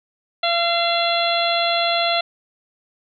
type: harmonic tone with a mistuned harmonic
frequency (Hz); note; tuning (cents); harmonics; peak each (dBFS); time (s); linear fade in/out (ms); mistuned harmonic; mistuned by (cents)
682; F5; -41; 1 / 2 / 3 / 4 / 5 / 6; -20 / -26 / -27 / -27 / -24 / -25; 0.43-2.21; 5; 3; +20
effects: none